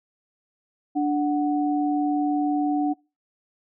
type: tone pair together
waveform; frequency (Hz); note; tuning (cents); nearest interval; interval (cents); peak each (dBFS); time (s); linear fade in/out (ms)
sine; 294 / 740; D4 / F#5; +2 / 0; octave + major third; 1598; -21 / -26; 0.95-2.94; 20
effects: noise-tail reverb RT60 0.3 s tail -26 dB re dry